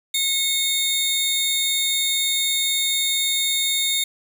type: tone pair together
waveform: sawtooth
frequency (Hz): 2181 / 3671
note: C#7 / A#7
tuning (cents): -29 / -27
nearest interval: major sixth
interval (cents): 902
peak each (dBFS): -23 / -17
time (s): 0.14-4.04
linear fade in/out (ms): 5
effects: none